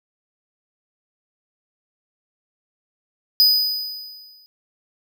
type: tone with exponential decay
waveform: square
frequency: 4978 Hz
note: D#8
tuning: in tune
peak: -10 dBFS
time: 3.4-4.46 s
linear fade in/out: 0 ms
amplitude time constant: 230 ms
effects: none